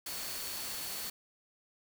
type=tone in noise; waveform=sine; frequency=4435 Hz; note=C#8; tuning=in tune; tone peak=-46 dBFS; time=0.06-1.1 s; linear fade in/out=5 ms; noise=white; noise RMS=-40 dBFS; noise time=0.06-1.1 s; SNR=-9 dB; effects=none